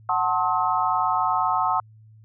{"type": "chord", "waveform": "sine", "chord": "F# diminished seventh", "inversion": "none", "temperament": "just", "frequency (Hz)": [740, 888, 1065.6, 1278.7], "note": ["F#5", "A5", "C6", "Eb6"], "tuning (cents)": [0, 16, 31, 47], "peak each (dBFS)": -25, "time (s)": [0.09, 1.8], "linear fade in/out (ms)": 2, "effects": ["added 109 Hz sine -47 dBFS peak until 2.24 s"]}